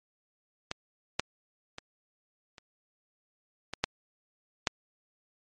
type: clicks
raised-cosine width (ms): 0.2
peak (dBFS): -15 / -8 / -22 / -30 / -17 / -7 / -8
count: 7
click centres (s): 0.714 / 1.196 / 1.784 / 2.582 / 3.736 / 3.84 / 4.672
effects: MP3 48 kbps